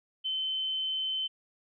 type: tone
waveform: sine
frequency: 3069 Hz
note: G7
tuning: 37 cents flat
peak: -29 dBFS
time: 0.24-1.28 s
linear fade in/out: 20 ms
effects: none